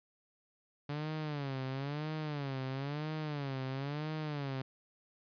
sawtooth tone with vibrato, 143.2 Hz, D3, 43 cents flat, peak -32 dBFS, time 0.89-4.62 s, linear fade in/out 5 ms, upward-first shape sine, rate 1 Hz, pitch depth 150 cents each way, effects resampled to 11025 Hz

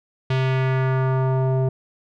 square tone with low-pass filter sweep, 131.2 Hz, C3, 5 cents sharp, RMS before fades -20 dBFS, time 0.3-1.69 s, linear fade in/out 5 ms, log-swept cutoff 3400 to 590 Hz, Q 1.5, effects none

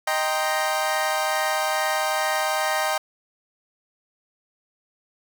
25% pulse chord, C minor seventh, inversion first, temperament equal, 622.3 / 784 / 932.3 / 1046.5 Hz, Eb5 / G5 / Bb5 / C6, 0 / 0 / 0 / 0 cents, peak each -22 / -22 / -26 / -27 dBFS, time 0.07-2.98 s, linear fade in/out 5 ms, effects none

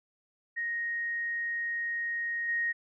sine tone with level steps, 1870 Hz, A#6, 5 cents sharp, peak -30 / -27 dBFS, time 0.56-2.73 s, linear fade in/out 20 ms, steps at 2.48 s, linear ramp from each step 10 ms, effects none

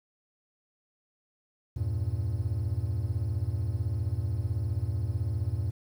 triangle chord, E diminished, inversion none, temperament equal, 82.41 / 98 / 116.54 Hz, E2 / G2 / Bb2, 0 / 0 / 0 cents, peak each -31 / -29 / -30 dBFS, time 1.76-5.71 s, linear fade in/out 10 ms, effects 10-bit

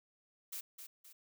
blue noise with echo, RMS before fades -43 dBFS, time 0.52-0.61 s, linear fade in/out 10 ms, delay 260 ms, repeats 2, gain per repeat -7 dB, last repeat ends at 1.13 s, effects none

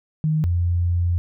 sine tone pair in turn, 155.56 / 87.09 Hz, D#3 / F2, 0 / -4 cents, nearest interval minor seventh, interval 1004 cents, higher first, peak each -17 dBFS, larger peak neither, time 0.24-0.44 / 0.44-1.18 s, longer second, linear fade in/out 0 ms, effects none

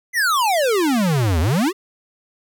square exponential two-way sweep, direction down then up, 2074 to 75.6 to 415.7 Hz, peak -16 dBFS, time 0.13-1.73 s, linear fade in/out 50 ms, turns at 1.4 s, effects none

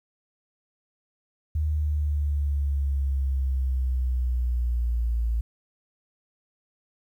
sine exponential sweep, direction down, 77 to 56.6 Hz, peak -22 dBFS, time 1.55-5.41 s, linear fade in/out 5 ms, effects 10-bit

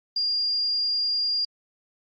sine tone, 4810 Hz, D8, 41 cents sharp, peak -22 dBFS, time 0.16-1.45 s, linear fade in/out 5 ms, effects Opus 32 kbps

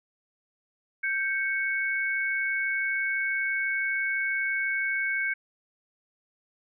sine tone pair together, 1568 / 2217 Hz, G6 / C#7, 0 / 0 cents, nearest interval tritone, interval 600 cents, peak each -28 dBFS, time 1.03-5.34 s, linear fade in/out 10 ms, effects none

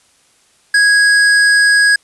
square tone, 1655 Hz, G#6, 6 cents flat, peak -8 dBFS, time 0.74-1.96 s, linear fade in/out 5 ms, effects white hiss -53 dBFS RMS until 2.03 s + resampled to 24000 Hz

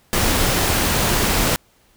pink noise, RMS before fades -18 dBFS, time 0.13-1.56 s, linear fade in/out 0 ms, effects pink hiss -57 dBFS RMS until 1.96 s

